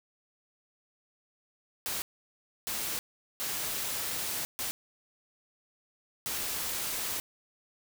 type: noise bursts at uneven times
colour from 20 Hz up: white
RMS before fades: -34 dBFS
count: 5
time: 1.86-2.02 / 2.67-2.99 / 3.4-4.45 / 4.59-4.71 / 6.26-7.2 s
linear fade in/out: 0 ms
effects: none